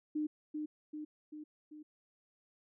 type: tone with echo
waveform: sine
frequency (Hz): 303.4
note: D#4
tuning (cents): -44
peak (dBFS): -32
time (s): 0.15-0.27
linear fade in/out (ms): 10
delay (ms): 390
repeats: 4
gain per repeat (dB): -4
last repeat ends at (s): 1.83
effects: none